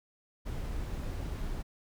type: noise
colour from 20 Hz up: brown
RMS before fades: -36 dBFS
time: 0.45-1.63 s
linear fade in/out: 20 ms
effects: none